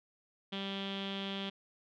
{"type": "tone with low-pass filter", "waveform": "sawtooth", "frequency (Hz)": 196, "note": "G3", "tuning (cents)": 0, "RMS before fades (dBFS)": -39, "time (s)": [0.52, 1.5], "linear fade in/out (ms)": 10, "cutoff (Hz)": 3300, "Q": 8.7, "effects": []}